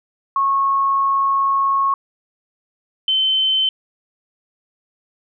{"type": "tone pair in turn", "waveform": "sine", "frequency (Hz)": [1096, 3075], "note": ["C#6", "G7"], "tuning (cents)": [-20, -34], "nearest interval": "octave + tritone", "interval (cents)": 1786, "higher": "second", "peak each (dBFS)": -14, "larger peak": "neither", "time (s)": [[0.36, 1.94], [3.08, 3.69]], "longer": "first", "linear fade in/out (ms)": 2, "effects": []}